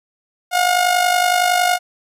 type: tone with amplitude modulation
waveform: sawtooth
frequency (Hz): 718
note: F5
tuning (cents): +48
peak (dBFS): -7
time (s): 0.51-1.79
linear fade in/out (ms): 50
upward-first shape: sine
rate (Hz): 50.8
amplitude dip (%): 60
effects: resampled to 32000 Hz